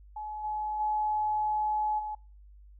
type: tone with level steps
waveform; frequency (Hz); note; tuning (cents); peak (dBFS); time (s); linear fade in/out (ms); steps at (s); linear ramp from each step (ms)
sine; 851; G#5; +42; -35 / -30 / -26 / -33; 0.16-2.15; 5; 0.43 / 0.79 / 1.98; 20
effects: noise-tail reverb RT60 0.4 s tail -26 dB re dry + added 50 Hz sine -50 dBFS peak until 2.79 s